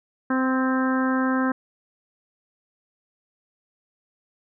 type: harmonic tone with a mistuned harmonic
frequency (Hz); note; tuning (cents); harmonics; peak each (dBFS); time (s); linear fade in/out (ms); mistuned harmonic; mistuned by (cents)
260; C4; -11; 1 / 2 / 3 / 4 / 5 / 6 / 7; -21 / -30 / -34 / -30 / -31 / -30 / -38; 0.3-1.52; 5; 6; +20
effects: none